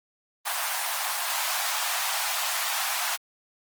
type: high-pass noise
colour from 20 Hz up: pink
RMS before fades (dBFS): -28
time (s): 0.45-3.17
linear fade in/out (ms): 20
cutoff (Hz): 700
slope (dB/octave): 48
effects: Opus 24 kbps